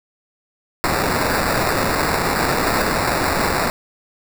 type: noise with sample-and-hold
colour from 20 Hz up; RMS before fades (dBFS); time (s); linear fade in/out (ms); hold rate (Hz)
white; -19; 0.84-3.7; 0; 3150
effects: none